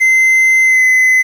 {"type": "tone with pitch glide", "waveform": "triangle", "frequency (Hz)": [2066, 2034], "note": ["C7", "C7"], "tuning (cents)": [-22, -50], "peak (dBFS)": -5, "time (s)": [0, 1.23], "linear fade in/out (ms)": 20, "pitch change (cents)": -28, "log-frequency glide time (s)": [0.63, 0.84], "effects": ["7-bit"]}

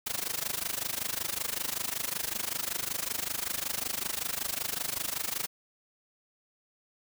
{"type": "noise with amplitude modulation", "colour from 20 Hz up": "white", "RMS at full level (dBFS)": -30, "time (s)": [0.06, 5.47], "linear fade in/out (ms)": 10, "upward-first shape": "sine", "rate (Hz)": 25.3, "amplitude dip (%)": 90, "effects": []}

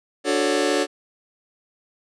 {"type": "chord", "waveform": "sawtooth", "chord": "D major seventh", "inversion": "none", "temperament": "just", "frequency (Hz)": [293.7, 367.1, 440.5, 550.6], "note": ["D4", "F#4", "A4", "C#5"], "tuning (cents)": [0, -14, 2, -12], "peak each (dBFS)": -20, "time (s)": [0.24, 0.87], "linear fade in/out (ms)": 50, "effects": ["resampled to 22050 Hz"]}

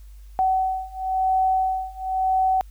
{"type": "beating tone pair", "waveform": "sine", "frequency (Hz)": [755, 755.97], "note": ["F#5", "F#5"], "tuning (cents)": [35, 37], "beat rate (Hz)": 0.97, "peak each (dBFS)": [-23, -22], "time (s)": [0.39, 2.61], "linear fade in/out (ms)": 0, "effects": ["added 50 Hz sine -40 dBFS peak until 2.7 s", "white hiss -61 dBFS RMS until 2.7 s"]}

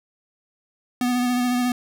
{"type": "tone with vibrato", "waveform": "square", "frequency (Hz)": 246.9, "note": "B3", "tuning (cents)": 0, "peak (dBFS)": -20, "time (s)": [1.01, 1.72], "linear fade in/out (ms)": 2, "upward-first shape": "sine", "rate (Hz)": 14, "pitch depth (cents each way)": 21, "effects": []}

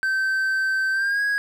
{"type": "tone with pitch glide", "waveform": "triangle", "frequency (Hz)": [1549, 1650.6], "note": ["G6", "G#6"], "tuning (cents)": [-21, -11], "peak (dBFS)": -18, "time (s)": [0.03, 1.38], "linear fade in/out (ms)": 0, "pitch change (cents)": 110, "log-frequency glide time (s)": [0.92, 1.21], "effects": []}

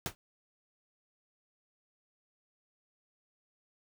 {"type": "noise with exponential decay", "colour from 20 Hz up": "pink", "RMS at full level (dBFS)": -30, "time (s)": [0.06, 0.15], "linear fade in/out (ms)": 0, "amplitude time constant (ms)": 19, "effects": []}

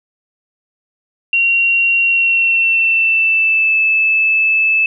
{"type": "tone with pitch glide", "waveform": "sine", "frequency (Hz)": [2750, 2620], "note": ["F7", "E7"], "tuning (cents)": [-27, -11], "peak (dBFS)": -10, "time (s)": [1.33, 4.86], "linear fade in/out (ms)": 2, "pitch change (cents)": -84, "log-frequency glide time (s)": [2.02, 3.78], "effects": []}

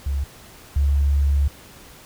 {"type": "tone pair in turn", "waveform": "sine", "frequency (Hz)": [69.3, 70.63], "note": ["C#2", "C#2"], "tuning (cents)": [0, 33], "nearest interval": "unison", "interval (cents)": 33, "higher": "second", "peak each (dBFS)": [-20, -15], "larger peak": "second", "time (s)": [[0.06, 0.24], [0.76, 1.48]], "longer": "second", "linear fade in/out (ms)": 5, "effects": ["pink hiss -45 dBFS RMS until 2.05 s"]}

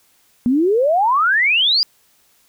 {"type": "exponential sweep", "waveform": "sine", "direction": "up", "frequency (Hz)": [233.1, 4978], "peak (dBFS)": -12, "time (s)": [0.46, 1.83], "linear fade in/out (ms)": 0, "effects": ["white hiss -57 dBFS RMS until 2.48 s"]}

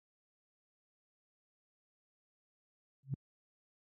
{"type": "tone with exponential growth", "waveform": "sine", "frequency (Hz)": 135.4, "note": "C#3", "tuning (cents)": -40, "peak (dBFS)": -29, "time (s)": [3.03, 3.14], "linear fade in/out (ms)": 2, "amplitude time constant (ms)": 22, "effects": ["high-pass 80 Hz 12 dB/octave"]}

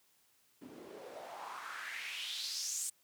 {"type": "noise with band-pass filter sweep", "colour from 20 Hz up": "white", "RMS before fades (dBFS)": -43, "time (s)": [0.61, 2.9], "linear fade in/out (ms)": 10, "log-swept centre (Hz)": [250, 8500], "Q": 4.1, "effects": ["white hiss -71 dBFS RMS until 3.03 s", "high-pass 60 Hz 12 dB/octave"]}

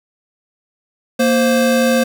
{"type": "tone pair together", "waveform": "square", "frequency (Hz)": [233.1, 523.3], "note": ["A#3", "C5"], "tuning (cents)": [0, 0], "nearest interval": "octave + major second", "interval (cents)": 1400, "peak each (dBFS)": -15, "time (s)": [1.19, 2.04], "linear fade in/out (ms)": 10, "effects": []}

